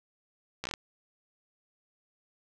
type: slowing click train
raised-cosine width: 0.2 ms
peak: -17 dBFS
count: 6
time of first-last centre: 0.64-0.738 s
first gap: 14 ms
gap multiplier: 1.17
effects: none